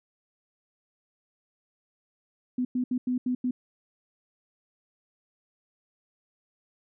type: tone bursts at uneven times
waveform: sine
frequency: 250.5 Hz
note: B3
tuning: 25 cents sharp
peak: -24 dBFS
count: 6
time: 2.58-2.65 / 2.75-2.84 / 2.91-2.98 / 3.07-3.18 / 3.26-3.35 / 3.44-3.51 s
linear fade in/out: 5 ms
effects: none